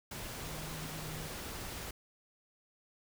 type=tone in noise; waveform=sine; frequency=155.56 Hz; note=D#3; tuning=in tune; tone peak=-45 dBFS; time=0.43-1.27 s; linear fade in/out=5 ms; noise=pink; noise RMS=-43 dBFS; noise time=0.11-1.91 s; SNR=-5 dB; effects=none